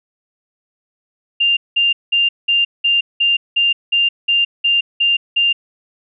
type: tone bursts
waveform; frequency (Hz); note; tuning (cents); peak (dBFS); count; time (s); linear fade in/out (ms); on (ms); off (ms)
sine; 2794; F7; 0; -11; 12; 1.4-5.53; 10; 170; 190
effects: none